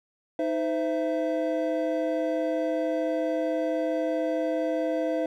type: tone cluster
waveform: triangle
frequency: 313.9 / 515 / 663 Hz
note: D#4 / C5 / E5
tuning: +15 / -28 / +10 cents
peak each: -27 dBFS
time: 0.39-5.26 s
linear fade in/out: 2 ms
effects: none